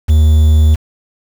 triangle tone with quantisation, 77.3 Hz, D#2, 11 cents flat, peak -3 dBFS, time 0.08-0.76 s, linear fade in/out 20 ms, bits 5, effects none

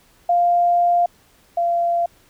sine tone pair in turn, 698.5 / 688.1 Hz, F5 / F5, 0 / -26 cents, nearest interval unison, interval 26 cents, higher first, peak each -13 / -16 dBFS, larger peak first, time 0.29-1.06 / 1.57-2.06 s, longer first, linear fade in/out 5 ms, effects pink hiss -55 dBFS RMS until 2.29 s

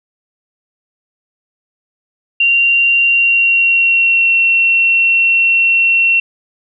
sine tone with pitch glide, 2766 to 2720 Hz, F7 to F7, -17 to -46 cents, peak -8 dBFS, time 2.4-6.2 s, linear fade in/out 5 ms, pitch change -29 cents, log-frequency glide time 3.05-4.34 s, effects none

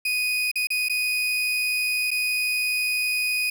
35% pulse tone with dropouts, 2489 Hz, D#7, in tune, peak -20 dBFS, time 0.05-3.5 s, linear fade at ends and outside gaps 5 ms, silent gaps 0.515-0.556 / 0.671-0.703 / 0.886-0.896 / 2.107-2.113 s, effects none

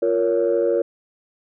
sine chord, Bb minor, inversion second, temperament just, 349.6 / 466.2 / 559.4 Hz, F4 / Bb4 / Db5, +2 / 0 / +16 cents, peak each -21 / -19 / -20 dBFS, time 0.02-0.82 s, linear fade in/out 5 ms, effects tanh soft clip ceiling -10 dBFS

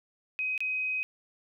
sine tone with dropouts, 2520 Hz, D#7, 21 cents sharp, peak -28 dBFS, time 0.39-1.03 s, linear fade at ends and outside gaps 0 ms, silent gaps 0.578-0.605 s, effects none

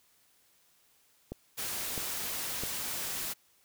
click train, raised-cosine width 2 ms, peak -24 dBFS, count 3, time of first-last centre 1.32-2.636 s, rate 1.52 Hz
white noise, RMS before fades -36 dBFS, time 1.57-3.34 s, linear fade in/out 20 ms
effects white hiss -67 dBFS RMS until 3.64 s

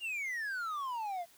triangle exponential sweep, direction down, 2883 to 666 Hz, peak -33 dBFS, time 0-1.26 s, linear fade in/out 50 ms, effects white hiss -62 dBFS RMS until 1.37 s

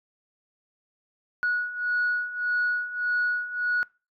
sine beating tone pair, 1460 / 1461.7 Hz, F#6 / F#6, -24 / -22 cents, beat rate 1.7 Hz, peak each -29 / -25 dBFS, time 1.43-3.83 s, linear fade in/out 0 ms, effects noise-tail reverb RT60 0.3 s tail -24 dB re dry + tanh soft clip ceiling -18 dBFS

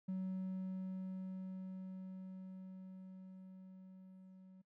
triangle tone with level ramp, 187.6 Hz, F#3, 24 cents sharp, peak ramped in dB -35 to -55 dBFS, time 0.08-4.62 s, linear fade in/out 10 ms, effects noise-tail reverb RT60 0.1 s tail -25 dB re dry + tanh soft clip ceiling -32 dBFS

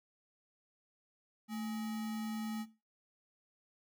sine tone with sample-and-hold, 220 Hz, A3, in tune, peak -37 dBFS, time 1.48-2.66 s, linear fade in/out 50 ms, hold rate 1050 Hz, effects noise-tail reverb RT60 0.3 s tail -17 dB re dry

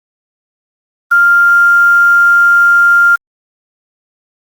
sine tone with quantisation, 1396.9 Hz, F6, in tune, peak -4 dBFS, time 1.11-3.16 s, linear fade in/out 10 ms, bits 5, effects Opus 24 kbps

